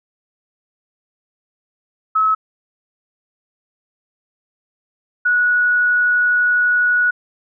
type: tone pair in turn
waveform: sine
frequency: 1291 / 1464 Hz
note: E6 / F#6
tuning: -37 / -19 cents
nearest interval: major second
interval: 218 cents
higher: second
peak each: -12 dBFS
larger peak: neither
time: 2.15-2.35 / 5.25-7.11 s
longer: second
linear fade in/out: 10 ms
effects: none